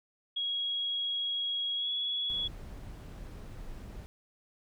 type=tone with pitch glide; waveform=sine; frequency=3309 to 3369 Hz; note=G#7 to G#7; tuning=-7 to +24 cents; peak=-30 dBFS; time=0.36-2.48 s; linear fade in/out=10 ms; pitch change=+31 cents; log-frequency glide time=1.76-1.9 s
type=noise; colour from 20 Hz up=brown; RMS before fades=-44 dBFS; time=2.3-4.06 s; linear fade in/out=0 ms
effects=none